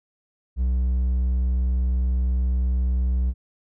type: tone with hard clipping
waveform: sine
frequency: 62.9 Hz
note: B1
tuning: 32 cents sharp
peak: -20 dBFS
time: 0.56-3.34 s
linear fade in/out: 50 ms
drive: 3 dB
effects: none